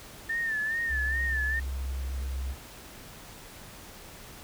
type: tone with vibrato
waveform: sine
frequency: 1786 Hz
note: A6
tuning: 25 cents sharp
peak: -27 dBFS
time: 0.29-1.6 s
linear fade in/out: 10 ms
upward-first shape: sine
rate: 2.4 Hz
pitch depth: 74 cents each way
type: tone with pitch glide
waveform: sine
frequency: 66.2 to 65.74 Hz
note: C2 to C2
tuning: +21 to +9 cents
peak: -30 dBFS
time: 0.88-2.56 s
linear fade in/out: 50 ms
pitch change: -12 cents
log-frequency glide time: 1.17-2.26 s
effects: pink hiss -47 dBFS RMS until 4.43 s